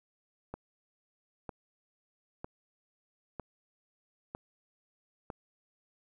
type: click train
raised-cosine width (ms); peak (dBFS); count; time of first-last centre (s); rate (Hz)
1; -25; 6; 0.54-5.302; 1.05
effects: 11-bit